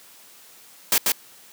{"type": "noise with echo", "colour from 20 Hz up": "white", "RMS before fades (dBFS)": -18, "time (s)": [0.92, 0.98], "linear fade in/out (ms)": 2, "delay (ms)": 140, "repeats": 1, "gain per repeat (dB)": -2, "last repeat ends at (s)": 1.12, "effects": ["white hiss -49 dBFS RMS until 1.52 s", "high-pass 150 Hz 12 dB/octave"]}